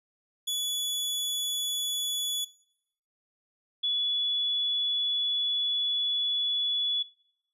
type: tone pair in turn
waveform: sawtooth / sine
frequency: 3416 / 3416 Hz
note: G#7 / G#7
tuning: +48 / +48 cents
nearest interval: unison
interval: 0 cents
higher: neither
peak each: -25 / -25 dBFS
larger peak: neither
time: 0.47-2.45 / 3.83-7.03 s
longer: second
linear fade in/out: 10 ms
effects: noise-tail reverb RT60 0.8 s tail -23 dB re dry + resampled to 32000 Hz